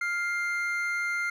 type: tone pair together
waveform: triangle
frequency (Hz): 1402 / 2101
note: F6 / C7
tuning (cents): +6 / +7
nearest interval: perfect fifth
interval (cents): 701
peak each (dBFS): -28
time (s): 0.01-1.3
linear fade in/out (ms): 5
effects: none